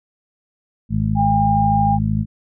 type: harmonic tone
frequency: 53 Hz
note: G#1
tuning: 36 cents sharp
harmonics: 1 / 2 / 3 / 4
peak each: -26 / -20 / -22 / -21 dBFS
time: 0.89-2.26 s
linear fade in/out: 50 ms
type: tone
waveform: sine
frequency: 805 Hz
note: G5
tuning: 46 cents sharp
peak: -15 dBFS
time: 1.15-1.99 s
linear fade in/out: 50 ms
effects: none